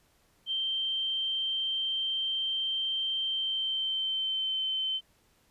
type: tone with pitch glide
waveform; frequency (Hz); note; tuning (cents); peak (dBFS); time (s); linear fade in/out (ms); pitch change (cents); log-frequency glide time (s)
sine; 3136 to 3082; G7 to G7; 0 to -30; -28; 0.46-5.01; 50; -30; 3.23-4.63
effects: pink hiss -67 dBFS RMS until 5.5 s + resampled to 32000 Hz